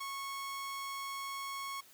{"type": "tone", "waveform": "sawtooth", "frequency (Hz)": 1100, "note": "C#6", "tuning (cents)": -14, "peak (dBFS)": -35, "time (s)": [0, 1.81], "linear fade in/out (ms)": 10, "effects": ["white hiss -60 dBFS RMS until 1.93 s", "high-pass 80 Hz 12 dB/octave"]}